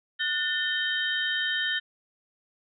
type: tone cluster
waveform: sine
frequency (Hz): 1462 / 1792 / 3111 / 3743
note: F#6 / A6 / G7 / A#7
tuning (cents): -21 / +31 / -14 / +6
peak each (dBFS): -34 / -28 / -30 / -34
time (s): 0.19-1.8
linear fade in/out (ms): 20
effects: none